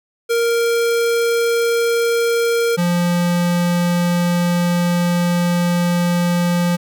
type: tone pair in turn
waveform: square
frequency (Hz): 466.2 / 174.63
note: A#4 / F3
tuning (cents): 0 / 0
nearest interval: octave + perfect fourth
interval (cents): 1700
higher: first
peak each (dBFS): -15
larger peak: neither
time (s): 0.29-2.77 / 2.77-6.77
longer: second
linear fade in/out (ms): 20
effects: none